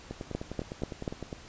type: two click trains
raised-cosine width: 2 ms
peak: -23 / -17 dBFS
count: 13 / 4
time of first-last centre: 0.11-1.328 / 0.35-1.078 s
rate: 9.85 / 4.12 Hz
effects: pink hiss -50 dBFS RMS until 1.48 s + resampled to 16000 Hz